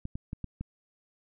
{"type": "clicks", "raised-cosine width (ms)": 5, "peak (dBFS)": -23, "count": 5, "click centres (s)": [0.054, 0.155, 0.331, 0.443, 0.61], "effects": []}